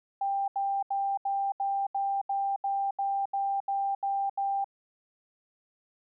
sine tone bursts, 791 Hz, G5, 15 cents sharp, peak -26 dBFS, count 13, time 0.21-4.644 s, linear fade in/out 5 ms, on 270 ms, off 77 ms, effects none

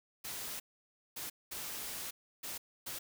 white noise bursts at uneven times, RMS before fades -42 dBFS, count 5, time 0.24-0.6 / 1.16-1.3 / 1.51-2.11 / 2.43-2.58 / 2.86-2.99 s, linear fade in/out 10 ms, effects none

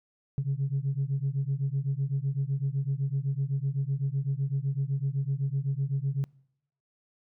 sine beating tone pair, 133.9 / 141.8 Hz, C3 / C#3, +40 / +40 cents, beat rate 7.9 Hz, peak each -28 dBFS, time 0.38-6.24 s, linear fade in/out 0 ms, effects noise-tail reverb RT60 0.8 s tail -26 dB re dry + tanh soft clip ceiling -21 dBFS

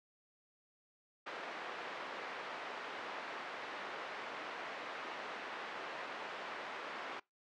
white band-pass noise, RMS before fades -45 dBFS, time 1.26-7.2 s, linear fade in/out 10 ms, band 390 to 1700 Hz, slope 12 dB/octave, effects noise-tail reverb RT60 0.2 s tail -24 dB re dry + low-pass 5000 Hz 12 dB/octave

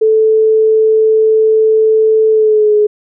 sine tone with pitch glide, 438.2 to 420.8 Hz, A4 to G#4, -7 to +23 cents, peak -6 dBFS, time 0.01-2.87 s, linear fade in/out 10 ms, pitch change -70 cents, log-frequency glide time 2.3-2.75 s, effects none

